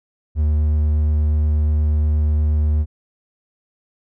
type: tone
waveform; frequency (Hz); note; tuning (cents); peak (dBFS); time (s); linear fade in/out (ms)
triangle; 75.7; D#2; -47; -12; 0.35-2.86; 50
effects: none